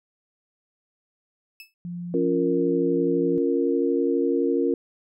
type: tone with exponential decay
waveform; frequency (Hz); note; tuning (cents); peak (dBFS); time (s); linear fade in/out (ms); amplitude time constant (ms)
30% pulse; 2613; E7; -16; -34; 1.6-1.74; 1; 29
type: tone with pitch glide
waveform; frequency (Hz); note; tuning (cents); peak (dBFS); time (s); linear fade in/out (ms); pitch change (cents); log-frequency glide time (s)
sine; 174.61 to 172.41; F3 to F3; 0 to -22; -30; 1.85-3.38; 0; -22; 2.59-3.08
type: chord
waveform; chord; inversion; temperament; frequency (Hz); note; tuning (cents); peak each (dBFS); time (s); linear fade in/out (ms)
sine; Bb minor; first; equal with one note detuned; 277.2 / 349.2 / 464; Db4 / F4 / Bb4; 0 / 0 / -8; -24; 2.14-4.74; 2
effects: none